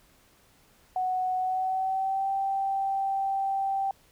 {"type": "tone with pitch glide", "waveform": "sine", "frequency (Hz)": [741, 780.5], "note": ["F#5", "G5"], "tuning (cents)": [2, -8], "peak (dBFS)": -25, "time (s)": [0.96, 3.91], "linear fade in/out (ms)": 2, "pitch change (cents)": 90, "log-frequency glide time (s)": [1.38, 2.29], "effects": ["pink hiss -61 dBFS RMS until 4.11 s"]}